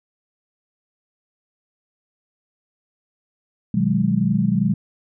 sine chord, G# minor seventh, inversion first, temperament equal, 123.47 / 155.56 / 185 / 207.7 Hz, B2 / D#3 / F#3 / G#3, 0 / 0 / 0 / 0 cents, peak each -24 / -24 / -20 / -20 dBFS, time 3.74-4.74 s, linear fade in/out 5 ms, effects none

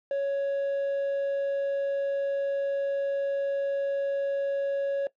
triangle tone with quantisation, 556 Hz, C#5, 5 cents sharp, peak -23 dBFS, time 0.11-5.07 s, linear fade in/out 2 ms, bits 8, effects noise-tail reverb RT60 0.1 s tail -18 dB re dry + low-pass 3000 Hz 12 dB/octave

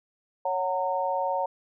sine chord, F# major, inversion second, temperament equal with one note detuned, 554.4 / 740 / 917.4 Hz, C#5 / F#5 / A#5, 0 / 0 / -28 cents, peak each -29 / -30 / -28 dBFS, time 0.45-1.46 s, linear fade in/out 5 ms, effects none

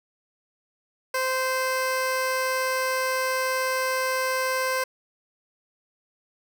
15% pulse tone, 519 Hz, C5, 14 cents flat, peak -17 dBFS, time 1.14-4.84 s, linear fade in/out 5 ms, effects none

